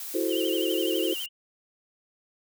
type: noise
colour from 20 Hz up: blue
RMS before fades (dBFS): -37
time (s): 0-1.26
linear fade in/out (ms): 2
type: chord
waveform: sine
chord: F# half-diminished seventh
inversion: third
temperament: equal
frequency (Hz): 329.6 / 370 / 440 / 523.3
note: E4 / F#4 / A4 / C5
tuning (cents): 0 / 0 / 0 / 0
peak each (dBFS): -28 / -29 / -32 / -32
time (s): 0.14-1.14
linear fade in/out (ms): 10
type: tone with vibrato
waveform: sine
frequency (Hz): 2960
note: F#7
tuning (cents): 0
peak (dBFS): -32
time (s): 0.28-1.29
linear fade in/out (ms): 50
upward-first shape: sine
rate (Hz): 12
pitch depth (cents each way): 110
effects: none